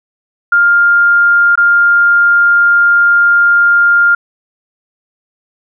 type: tone with dropouts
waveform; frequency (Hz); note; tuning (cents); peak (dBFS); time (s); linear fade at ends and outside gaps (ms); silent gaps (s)
sine; 1403; F6; +8; -5; 0.52-4.15; 5; 1.556-1.575
effects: none